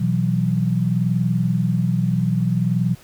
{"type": "chord", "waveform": "sine", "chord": "B suspended fourth", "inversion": "none", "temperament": "just", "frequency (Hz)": [123.47, 164.63, 185.21], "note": ["B2", "E3", "F#3"], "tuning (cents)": [0, -2, 2], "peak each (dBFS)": -21, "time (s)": [0, 2.95], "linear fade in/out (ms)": 10, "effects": ["pink hiss -48 dBFS RMS until 3.03 s"]}